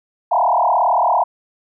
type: tone with frequency modulation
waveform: sine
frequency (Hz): 830.6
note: G#5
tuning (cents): 0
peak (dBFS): -12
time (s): 0.31-1.24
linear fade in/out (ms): 10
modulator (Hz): 37.8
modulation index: 4.4
effects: none